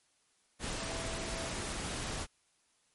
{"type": "tone in noise", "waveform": "sine", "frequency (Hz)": 659.3, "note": "E5", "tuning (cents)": 0, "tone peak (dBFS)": -45, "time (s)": [0.76, 1.52], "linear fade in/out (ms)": 50, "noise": "pink", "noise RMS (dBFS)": -38, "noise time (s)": [0.59, 2.27], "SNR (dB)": -10, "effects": ["white hiss -72 dBFS RMS until 2.94 s", "MP3 48 kbps"]}